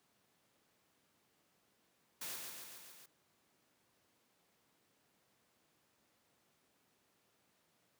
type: noise with echo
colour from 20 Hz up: white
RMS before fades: -44 dBFS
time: 2.21-2.36 s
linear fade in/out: 5 ms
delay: 140 ms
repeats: 5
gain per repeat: -3 dB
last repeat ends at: 3.06 s
effects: pink hiss -75 dBFS RMS until 7.99 s + high-pass 150 Hz 12 dB/octave